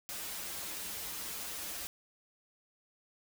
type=noise with comb filter; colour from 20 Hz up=white; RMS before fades=-41 dBFS; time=0.09-1.87 s; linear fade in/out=0 ms; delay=7.9 ms; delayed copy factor=-1; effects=none